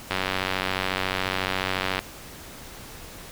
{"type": "click train", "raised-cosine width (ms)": 0.3, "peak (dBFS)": -8, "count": 178, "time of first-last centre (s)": [0.11, 1.991], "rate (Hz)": 94.1, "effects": ["pink hiss -42 dBFS RMS until 3.31 s"]}